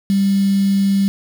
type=tone with quantisation; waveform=sine; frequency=196.8 Hz; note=G3; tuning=7 cents sharp; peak=-12 dBFS; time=0.1-1.08 s; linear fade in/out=0 ms; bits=5; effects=none